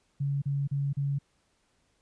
sine tone bursts, 140.4 Hz, C#3, 22 cents sharp, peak -26 dBFS, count 4, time 0.2-1.188 s, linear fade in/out 10 ms, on 220 ms, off 36 ms, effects pink hiss -71 dBFS RMS until 2.01 s + resampled to 22050 Hz

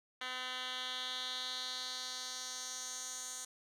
10% pulse tone with band-pass filter sweep, 254.4 Hz, C4, 48 cents flat, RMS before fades -42 dBFS, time 0.21-3.45 s, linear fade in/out 5 ms, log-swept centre 2600 to 7400 Hz, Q 2.8, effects none

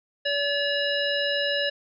harmonic tone with a mistuned harmonic, 572 Hz, D5, 46 cents flat, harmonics 1 / 3 / 5 / 7 / 9, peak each -27 / -28 / -29 / -31 / -36 dBFS, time 0.25-1.7 s, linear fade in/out 10 ms, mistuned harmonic 7, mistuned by -25 cents, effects none

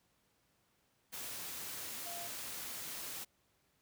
sine tone in noise, 691 Hz, F5, 19 cents flat, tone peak -47 dBFS, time 2.05-2.28 s, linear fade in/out 20 ms, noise white, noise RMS -44 dBFS, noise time 1.12-3.25 s, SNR -6 dB, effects pink hiss -75 dBFS RMS until 3.81 s + high-pass 60 Hz 12 dB/octave

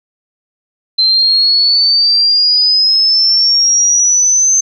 sine exponential sweep, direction up, 4091 to 6272 Hz, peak -7 dBFS, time 0.98-4.61 s, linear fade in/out 10 ms, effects none

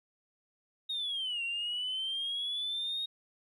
sine linear two-way sweep, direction down then up, 3751 to 2733 to 3751 Hz, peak -31 dBFS, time 0.89-3.06 s, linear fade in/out 10 ms, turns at 1.43 s, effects tanh soft clip ceiling -29 dBFS + 12-bit

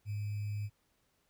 sine tone with sample-and-hold, 103.83 Hz, G#2, in tune, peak -34 dBFS, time 0.05-0.7 s, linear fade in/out 50 ms, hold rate 2450 Hz, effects pink hiss -75 dBFS RMS until 1.29 s

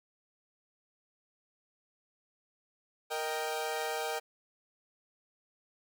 sawtooth chord, Eb major, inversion second, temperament equal, 466.2 / 622.3 / 784 Hz, Bb4 / Eb5 / G5, 0 / 0 / 0 cents, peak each -33 / -35 / -33 dBFS, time 3.1-4.2 s, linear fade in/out 20 ms, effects none

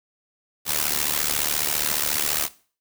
white noise with amplitude modulation, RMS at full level -20 dBFS, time 0.65-2.49 s, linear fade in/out 50 ms, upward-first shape sine, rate 74.5 Hz, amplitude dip 90%, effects noise-tail reverb RT60 0.4 s tail -18 dB re dry

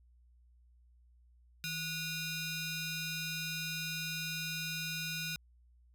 15% pulse ring-modulated tone, 1300 Hz, E6, 24 cents flat, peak -27 dBFS, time 1.64-5.36 s, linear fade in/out 0 ms, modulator 1140 Hz, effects added 60 Hz sine -61 dBFS peak until 5.94 s

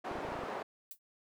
white band-pass noise, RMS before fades -40 dBFS, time 0.04-0.63 s, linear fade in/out 10 ms, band 300 to 850 Hz, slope 12 dB/octave
clicks, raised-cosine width 3 ms, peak -34 dBFS, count 9, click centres 0.114 / 0.155 / 0.185 / 0.251 / 0.288 / 0.321 / 0.356 / 0.391 / 0.436 s
violet noise with exponential decay, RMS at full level -41 dBFS, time 0.91-0.99 s, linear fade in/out 2 ms, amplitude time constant 16 ms
effects none

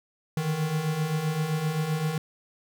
square beating tone pair, 150 / 157.7 Hz, D3 / D#3, +37 / +24 cents, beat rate 7.7 Hz, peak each -33 / -27 dBFS, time 0.37-2.18 s, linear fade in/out 2 ms, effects none

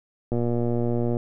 click train, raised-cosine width 2 ms, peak -13 dBFS, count 102, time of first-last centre 0.32-1.169 s, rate 119 Hz, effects none

